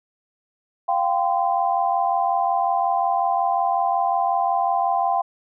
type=chord; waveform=sine; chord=F suspended second; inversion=none; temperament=equal with one note detuned; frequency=698.5 / 784 / 1030.9 Hz; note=F5 / G5 / C6; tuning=0 / 0 / -26 cents; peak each=-22 / -21 / -25 dBFS; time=0.88-5.22 s; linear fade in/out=10 ms; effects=none